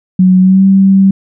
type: tone with pitch glide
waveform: sine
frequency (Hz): 185 to 193.53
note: F#3 to G3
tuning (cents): 0 to -22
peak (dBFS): -3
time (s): 0.19-1.11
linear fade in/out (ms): 5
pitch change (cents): +78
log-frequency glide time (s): 0.4-0.64
effects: none